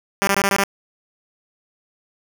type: tone bursts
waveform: 5% pulse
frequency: 198 Hz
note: G3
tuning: 18 cents sharp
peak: -4 dBFS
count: 6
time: 0.22-0.636 s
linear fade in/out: 0 ms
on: 51 ms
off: 22 ms
effects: none